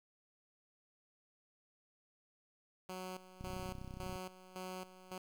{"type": "tone with tremolo", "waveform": "10% pulse", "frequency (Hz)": 185, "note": "F#3", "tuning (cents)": 0, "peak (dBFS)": -35, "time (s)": [2.89, 5.18], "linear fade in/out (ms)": 2, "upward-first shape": "square", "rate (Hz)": 1.8, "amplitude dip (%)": 75}
{"type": "click train", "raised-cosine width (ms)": 5, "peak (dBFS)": -35, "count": 25, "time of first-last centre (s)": [3.41, 4.158], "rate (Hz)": 32.1}
{"effects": ["10-bit"]}